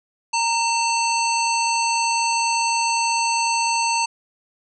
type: harmonic tone with a mistuned harmonic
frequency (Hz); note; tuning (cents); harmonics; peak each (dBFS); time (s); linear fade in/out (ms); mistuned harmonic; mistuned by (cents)
893; A5; +25; 1 / 3 / 5 / 7 / 9; -20 / -25 / -27 / -28 / -30; 0.33-4.06; 10; 1; +60
effects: none